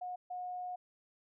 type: tone bursts at uneven times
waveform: sine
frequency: 724 Hz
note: F#5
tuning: 38 cents flat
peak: -38 dBFS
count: 2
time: 0.01-0.16 / 0.3-0.76 s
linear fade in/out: 10 ms
effects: none